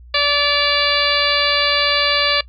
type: harmonic tone with a mistuned harmonic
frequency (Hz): 579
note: D5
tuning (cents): -25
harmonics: 1 / 2 / 3 / 4 / 5 / 6 / 7 / 8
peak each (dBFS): -22 / -22 / -22 / -22 / -22 / -22 / -22 / -22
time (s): 0.14-2.41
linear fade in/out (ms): 5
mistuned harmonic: 5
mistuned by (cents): -48
effects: noise-tail reverb RT60 0.1 s tail -21 dB re dry + added 60 Hz sine -38 dBFS peak until 2.48 s